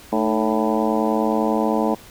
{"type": "harmonic tone with a mistuned harmonic", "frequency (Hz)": 110.1, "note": "A2", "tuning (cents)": 2, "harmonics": [2, 3, 4, 5, 6, 7, 8, 9], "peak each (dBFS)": [-22, -24, -25, -26, -27, -27, -28, -29], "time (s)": [0.12, 1.95], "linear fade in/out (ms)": 10, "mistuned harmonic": 3, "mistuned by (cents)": -95, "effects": ["pink hiss -44 dBFS RMS until 2.1 s"]}